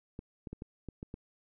clicks, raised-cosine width 3 ms, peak -28 dBFS, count 7, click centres 0.191 / 0.472 / 0.53 / 0.621 / 0.887 / 1.029 / 1.141 s, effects none

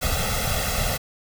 pink noise with comb filter, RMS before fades -24 dBFS, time 0.01-0.98 s, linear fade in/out 20 ms, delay 1.5 ms, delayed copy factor +1, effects none

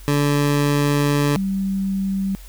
20% pulse / sine tone pair in turn, 144.6 / 193.8 Hz, D3 / G3, -27 / -20 cents, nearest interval perfect fourth, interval 507 cents, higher second, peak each -11 / -19 dBFS, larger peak first, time 0.08-1.36 / 1.36-2.35 s, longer first, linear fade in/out 0 ms, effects added 45 Hz sine -37 dBFS peak until 2.48 s + white hiss -47 dBFS RMS until 2.48 s

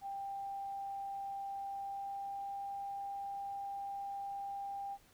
sine tone with pitch glide, 791 to 796 Hz, G5 to G5, +15 to +26 cents, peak -39 dBFS, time 0.01-4.98 s, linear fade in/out 50 ms, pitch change +11 cents, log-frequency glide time 1.58-2.65 s, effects pink hiss -66 dBFS RMS until 5.13 s

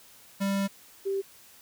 square / sine tone pair in turn, 197.1 / 391.1 Hz, G3 / G4, +10 / -4 cents, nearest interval octave, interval 1186 cents, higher second, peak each -26 dBFS, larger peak neither, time 0.4-0.68 / 1.05-1.22 s, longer first, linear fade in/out 20 ms, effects white hiss -54 dBFS RMS until 1.61 s

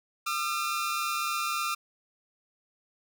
sawtooth tone pair together, 1210.5 / 1354 Hz, D#6 / E6, -48 / +46 cents, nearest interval major second, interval 194 cents, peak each -27 / -28 dBFS, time 0.26-1.75 s, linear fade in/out 10 ms, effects none

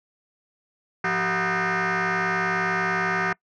sine tone with frequency modulation, 175 Hz, F3, 4 cents sharp, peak -19 dBFS, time 1.04-3.33 s, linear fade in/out 5 ms, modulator 279 Hz, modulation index 6.8, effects noise-tail reverb RT60 0.1 s tail -25 dB re dry + tanh soft clip ceiling -20 dBFS

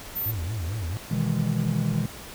sine tone, 14080 Hz, A9, in tune, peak -26 dBFS, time 0.15-0.32 s, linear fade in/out 20 ms
triangle tone with vibrato, 95.6 Hz, G2, 43 cents flat, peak -25 dBFS, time 0.26-0.97 s, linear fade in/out 0 ms, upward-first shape sine, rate 4.5 Hz, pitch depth 300 cents each way
triangle chord, E major seventh, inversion second, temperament just, 123.61 / 154.51 / 164.81 / 206 Hz, B2 / D#3 / E3 / G#3, +2 / -12 / 0 / -14 cents, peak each -26 dBFS, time 1.11-2.06 s, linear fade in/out 5 ms
effects pink hiss -41 dBFS RMS until 2.34 s

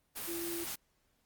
sine tone in noise, 339.9 Hz, F4, 47 cents flat, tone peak -38 dBFS, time 0.27-0.65 s, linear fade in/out 20 ms, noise white, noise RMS -40 dBFS, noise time 0.15-0.76 s, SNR -1 dB, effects pink hiss -75 dBFS RMS until 1.25 s + Opus 32 kbps

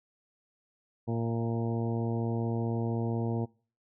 harmonic tone with a mistuned harmonic, 115.7 Hz, A#2, 13 cents flat, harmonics 1 / 2 / 3 / 4 / 5 / 6 / 7 / 8, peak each -31 / -33 / -37 / -38 / -46 / -44 / -46 / -48 dBFS, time 1.07-3.46 s, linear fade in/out 20 ms, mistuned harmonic 6, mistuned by -17 cents, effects noise-tail reverb RT60 0.4 s tail -23 dB re dry

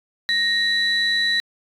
sine tone pair together, 1864.7 / 3951 Hz, A#6 / B7, 0 / 0 cents, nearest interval octave + minor second, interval 1300 cents, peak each -19 / -19 dBFS, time 0.29-1.4 s, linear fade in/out 0 ms, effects tanh soft clip ceiling -12 dBFS

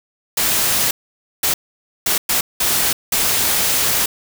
white noise bursts at uneven times, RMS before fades -17 dBFS, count 6, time 0.37-0.91 / 1.43-1.54 / 2.06-2.18 / 2.29-2.41 / 2.6-2.93 / 3.12-4.06 s, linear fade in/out 5 ms, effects none

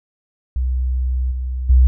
sine tone with level steps, 63.4 Hz, B1, 46 cents sharp, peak -16 / -20 / -7 dBFS, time 0.56-1.87 s, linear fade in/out 0 ms, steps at 1.31 / 1.69 s, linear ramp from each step 10 ms, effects none

